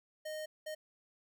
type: tone bursts at uneven times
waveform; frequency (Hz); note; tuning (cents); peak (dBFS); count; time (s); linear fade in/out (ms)
square; 618; D#5; -12; -40; 2; 0.25-0.46 / 0.66-0.75; 10
effects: none